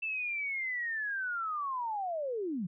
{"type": "linear sweep", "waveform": "sine", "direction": "down", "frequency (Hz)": [2665, 161], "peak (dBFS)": -32, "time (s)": [0.02, 2.67], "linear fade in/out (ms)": 10, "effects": []}